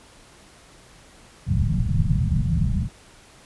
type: low-pass noise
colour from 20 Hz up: white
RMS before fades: -21 dBFS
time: 1.46-2.89 s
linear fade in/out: 50 ms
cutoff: 180 Hz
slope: 48 dB/octave
effects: pink hiss -50 dBFS RMS until 3.45 s + resampled to 24000 Hz